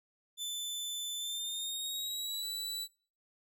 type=tone with pitch glide; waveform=sawtooth; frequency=3520 to 3951 Hz; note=A7 to B7; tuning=0 to 0 cents; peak=-33 dBFS; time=0.37-2.88 s; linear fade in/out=50 ms; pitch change=+200 cents; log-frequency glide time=1.17-2.45 s; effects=noise-tail reverb RT60 0.4 s tail -22 dB re dry